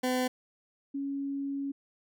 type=tone pair in turn; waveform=20% pulse / sine; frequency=253.6 / 277.9 Hz; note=B3 / C#4; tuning=+46 / +4 cents; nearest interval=major second; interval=158 cents; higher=second; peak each=-22 / -31 dBFS; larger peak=first; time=0.03-0.28 / 0.94-1.72 s; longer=second; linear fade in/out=10 ms; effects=none